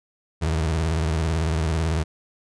30% pulse tone with vibrato, 79.8 Hz, D#2, 44 cents sharp, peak -18 dBFS, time 0.41-2.04 s, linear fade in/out 20 ms, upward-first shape sine, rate 18 Hz, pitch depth 110 cents each way, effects resampled to 22050 Hz

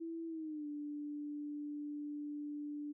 sine tone with pitch glide, 330 to 294 Hz, E4 to D4, +2 to +2 cents, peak -40 dBFS, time 0-2.93 s, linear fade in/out 20 ms, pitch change -200 cents, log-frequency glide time 0.27-0.67 s, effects none

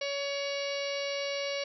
harmonic tone with a mistuned harmonic, 562 Hz, C#5, 24 cents sharp, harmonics 1 / 2 / 3 / 4 / 5 / 6 / 7 / 8 / 9 / 10, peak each -33 / -46 / -47 / -39 / -41 / -50 / -43 / -43 / -49 / -45 dBFS, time 0.01-1.64 s, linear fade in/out 5 ms, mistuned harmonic 5, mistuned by +17 cents, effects none

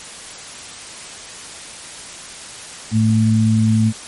sine tone pair together, 109.88 / 220.4 Hz, A2 / A3, -2 / +3 cents, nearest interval octave, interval 1205 cents, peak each -14 dBFS, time 2.91-3.93 s, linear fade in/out 50 ms, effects white hiss -34 dBFS RMS until 4.07 s + MP3 48 kbps

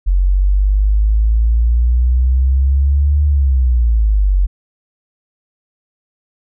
sine exponential two-way sweep, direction up then down, 45 to 73.8 to 45 Hz, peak -9 dBFS, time 0.06-4.47 s, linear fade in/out 20 ms, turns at 3.25 s, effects none

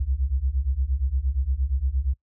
sine beating tone pair, 61.74 / 70.34 Hz, B1 / C#2, 0 / +26 cents, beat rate 8.6 Hz, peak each -25 / -24 dBFS, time 0-2.14 s, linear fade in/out 10 ms, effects noise-tail reverb RT60 0.1 s tail -22 dB re dry

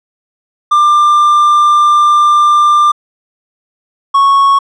triangle tone pair in turn, 1191 / 1105.9 Hz, D6 / C#6, +24 / -4 cents, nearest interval minor second, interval 128 cents, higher first, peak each -3 dBFS, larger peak neither, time 0.71-2.92 / 4.14-4.59 s, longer first, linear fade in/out 10 ms, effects resampled to 24000 Hz

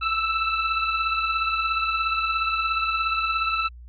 25% pulse beating tone pair, 1318.5 / 1335.5 Hz, E6 / E6, 0 / +22 cents, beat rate 17 Hz, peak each -19 / -25 dBFS, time 0.01-3.69 s, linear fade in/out 20 ms, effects added 60 Hz sine -40 dBFS peak until 3.88 s + resampled to 11025 Hz

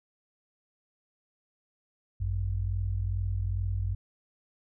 sine tone pair together, 52.64 / 95 Hz, G#1 / F#2, +24 / +46 cents, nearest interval minor seventh, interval 1022 cents, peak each -31 / -29 dBFS, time 2.2-3.95 s, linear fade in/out 10 ms, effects none

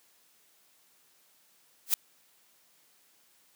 blue noise with exponential growth, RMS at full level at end -19 dBFS, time 1.86-1.94 s, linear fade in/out 2 ms, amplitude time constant 16 ms, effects white hiss -65 dBFS RMS until 3.55 s + high-pass 150 Hz 12 dB/octave

